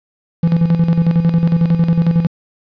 triangle tone with tremolo, 167.6 Hz, E3, 29 cents sharp, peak -6 dBFS, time 0.43-2.27 s, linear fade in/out 5 ms, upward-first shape square, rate 11 Hz, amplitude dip 60%, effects resampled to 11025 Hz + 7-bit

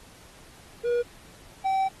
triangle tone pair in turn, 480 / 770.4 Hz, B4 / G5, -49 / -30 cents, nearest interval minor sixth, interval 819 cents, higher second, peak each -20 dBFS, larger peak neither, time 0.84-1.03 / 1.64-1.89 s, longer second, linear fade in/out 20 ms, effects pink hiss -52 dBFS RMS until 2 s + AAC 32 kbps

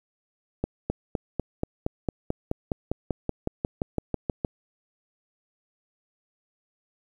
accelerating click train, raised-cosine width 2 ms, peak -12 dBFS, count 20, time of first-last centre 0.64-4.448 s, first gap 260 ms, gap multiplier 0.97, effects 9-bit

